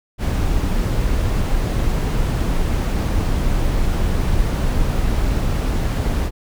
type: noise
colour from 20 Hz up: brown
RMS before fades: -18 dBFS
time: 0.18-6.31 s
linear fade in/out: 50 ms
effects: none